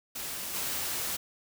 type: noise with level steps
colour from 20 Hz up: white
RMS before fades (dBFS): -37 / -33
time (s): 0.15-1.17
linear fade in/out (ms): 10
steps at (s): 0.53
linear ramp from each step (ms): 20
effects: none